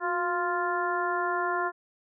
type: harmonic tone with a mistuned harmonic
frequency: 349.2 Hz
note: F4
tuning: in tune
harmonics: 1 / 2 / 3 / 4 / 5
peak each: -32 / -32 / -30 / -32 / -36 dBFS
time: 0-1.72 s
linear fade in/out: 50 ms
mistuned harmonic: 1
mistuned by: +58 cents
effects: none